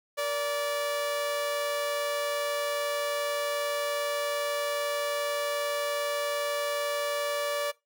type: tone pair together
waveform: sawtooth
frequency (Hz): 468.5 / 580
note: A#4 / D5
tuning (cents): +9 / -22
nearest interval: major third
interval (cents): 369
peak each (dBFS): -36 / -24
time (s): 0.17-7.72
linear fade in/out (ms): 20
effects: noise-tail reverb RT60 0.2 s tail -20 dB re dry